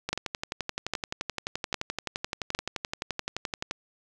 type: two click trains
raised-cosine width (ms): 0.2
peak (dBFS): -13 / -10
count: 43 / 4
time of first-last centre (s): 0.09-3.711 / 0.13-2.549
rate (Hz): 11.6 / 1.24
effects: none